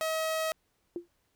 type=tone; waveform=sawtooth; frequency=638 Hz; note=D#5; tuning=43 cents sharp; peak=-25 dBFS; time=0.01-0.52 s; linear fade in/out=0 ms
type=tone with exponential decay; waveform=sine; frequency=346.3 Hz; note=F4; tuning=15 cents flat; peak=-29 dBFS; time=0.96-1.08 s; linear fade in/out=1 ms; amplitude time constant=24 ms
effects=pink hiss -74 dBFS RMS until 1.35 s